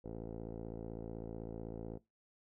10% pulse tone with low-pass filter, 55.9 Hz, A1, 28 cents sharp, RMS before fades -45 dBFS, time 0.04-1.98 s, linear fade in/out 10 ms, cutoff 520 Hz, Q 8, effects noise-tail reverb RT60 0.2 s tail -19 dB re dry

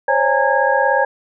sine tone cluster, 525 / 562 / 823 / 916 / 1643 Hz, C5 / C#5 / G#5 / A#5 / G#6, +6 / +24 / -16 / -31 / -19 cents, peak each -19 dBFS, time 0.08-1.05 s, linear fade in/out 5 ms, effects none

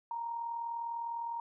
sine tone with amplitude modulation, 932.3 Hz, A#5, in tune, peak -33 dBFS, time 0.11-1.4 s, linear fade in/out 2 ms, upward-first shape sine, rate 39.9 Hz, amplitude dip 45%, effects none

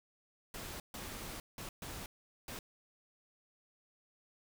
pink noise bursts at uneven times, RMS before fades -45 dBFS, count 5, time 0.54-0.8 / 0.94-1.4 / 1.58-1.69 / 1.82-2.06 / 2.48-2.59 s, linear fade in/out 2 ms, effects none

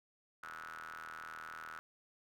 sawtooth ring-modulated tone, 79.9 Hz, D#2, 47 cents sharp, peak -39 dBFS, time 0.43-1.79 s, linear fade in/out 0 ms, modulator 1380 Hz, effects none

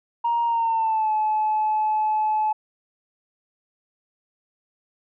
sine tone with pitch glide, 938 to 860.1 Hz, A#5 to A5, +11 to -40 cents, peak -18 dBFS, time 0.24-2.53 s, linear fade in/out 10 ms, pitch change -151 cents, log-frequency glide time 0.45-1.12 s, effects tanh soft clip ceiling -15 dBFS

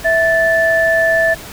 sine tone pair together, 656 / 1753.6 Hz, E5 / A6, -9 / -6 cents, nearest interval octave + perfect fourth, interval 1703 cents, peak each -13 dBFS, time 0.04-1.35 s, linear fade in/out 20 ms, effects pink hiss -32 dBFS RMS until 1.52 s

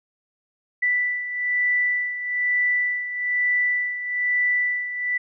sine beating tone pair, 1975.5 / 1976.6 Hz, B6 / B6, 0 / +1 cents, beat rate 1.1 Hz, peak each -21 / -27 dBFS, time 0.82-5.18 s, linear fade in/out 10 ms, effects none

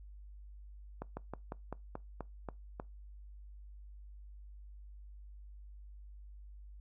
slowing click train, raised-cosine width 1 ms, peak -26 dBFS, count 9, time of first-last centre 1.02-2.799 s, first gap 150 ms, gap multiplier 1.11, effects noise-tail reverb RT60 0.2 s tail -22 dB re dry + added 50 Hz sine -49 dBFS peak until 6.8 s

